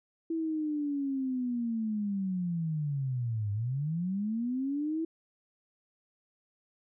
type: linear two-way sweep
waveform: sine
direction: down then up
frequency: 330.2 to 100 to 330.2 Hz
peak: -29 dBFS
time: 0.3-5.05 s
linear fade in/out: 5 ms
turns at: 3.52 s
effects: none